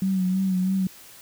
sine tone with vibrato, 187.7 Hz, F#3, 25 cents sharp, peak -20 dBFS, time 0.02-0.87 s, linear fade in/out 2 ms, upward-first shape sine, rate 3.1 Hz, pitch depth 42 cents each way, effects white hiss -47 dBFS RMS until 1.21 s

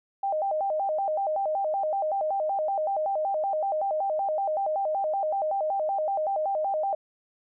sine tone with vibrato, 698.5 Hz, F5, in tune, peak -24 dBFS, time 0.23-6.95 s, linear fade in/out 5 ms, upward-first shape square, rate 5.3 Hz, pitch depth 210 cents each way, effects none

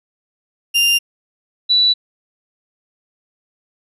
35% pulse / sine tone pair in turn, 2794 / 3951 Hz, F7 / B7, 0 / 0 cents, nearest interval tritone, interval 600 cents, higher second, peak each -10 dBFS, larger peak neither, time 0.74-0.99 / 1.69-1.94 s, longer neither, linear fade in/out 20 ms, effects resampled to 32000 Hz

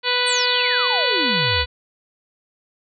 harmonic tone, 493.9 Hz, B4, in tune, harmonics 1 / 2 / 3 / 4 / 5 / 6 / 7 / 8 / 9, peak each -26 / -26 / -26 / -26 / -26 / -26 / -26 / -26 / -26 dBFS, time 0.03-1.66 s, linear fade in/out 50 ms
sine exponential sweep, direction down, 9200 to 63.4 Hz, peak -24 dBFS, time 0.26-1.66 s, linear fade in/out 20 ms
effects none

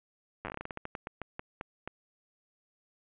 slowing click train, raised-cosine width 0.5 ms, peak -22 dBFS, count 19, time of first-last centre 0.45-1.876 s, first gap 9 ms, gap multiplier 1.22, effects resampled to 8000 Hz + 10-bit

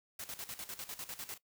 white noise with tremolo, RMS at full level -43 dBFS, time 0.19-1.38 s, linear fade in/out 5 ms, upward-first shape square, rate 10 Hz, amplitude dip 75%, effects noise-tail reverb RT60 0.1 s tail -18 dB re dry

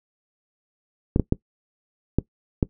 clicks, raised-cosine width 3 ms, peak -5 dBFS, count 5, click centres 1.161 / 1.197 / 1.324 / 2.186 / 2.628 s, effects noise-tail reverb RT60 0.1 s tail -20 dB re dry

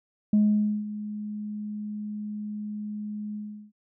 sine tone with ADSR envelope, 210 Hz, G#3, 19 cents sharp, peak -15 dBFS, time 0.33-3.72 s, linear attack 4 ms, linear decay 510 ms, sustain -16 dB, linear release 370 ms, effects tanh soft clip ceiling -14 dBFS

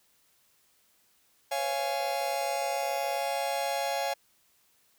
45% pulse chord, Db major, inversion none, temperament just, 554.4 / 693 / 831.5 Hz, Db5 / F5 / Ab5, 0 / -14 / +2 cents, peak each -33 dBFS, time 1.51-4.14 s, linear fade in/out 10 ms
triangle tone bursts, 506 Hz, B4, 42 cents sharp, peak -40 dBFS, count 8, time 1.58-3.189 s, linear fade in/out 5 ms, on 160 ms, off 47 ms
effects white hiss -67 dBFS RMS until 4.98 s

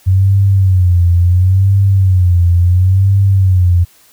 sine tone with vibrato, 92.5 Hz, F#2, in tune, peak -6 dBFS, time 0.06-3.85 s, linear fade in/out 20 ms, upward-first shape sine, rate 0.72 Hz, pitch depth 110 cents each way, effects white hiss -47 dBFS RMS until 4.12 s

